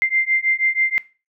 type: beating tone pair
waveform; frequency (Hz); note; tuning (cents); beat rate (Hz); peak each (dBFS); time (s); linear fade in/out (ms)
sine; 2088 / 2094.2; C7 / C7; -4 / +1; 6.2; -19; 0.02-0.98; 0
effects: noise-tail reverb RT60 0.3 s tail -18 dB re dry